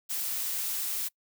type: noise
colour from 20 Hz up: blue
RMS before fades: -32 dBFS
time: 0.09-1.09 s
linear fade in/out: 20 ms
effects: noise-tail reverb RT60 0.1 s tail -25 dB re dry